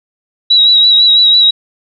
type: tone with vibrato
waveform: sine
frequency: 3877 Hz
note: B7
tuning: 33 cents flat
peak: -4 dBFS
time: 0.5-1.51 s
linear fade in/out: 10 ms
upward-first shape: sine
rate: 6 Hz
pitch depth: 34 cents each way
effects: none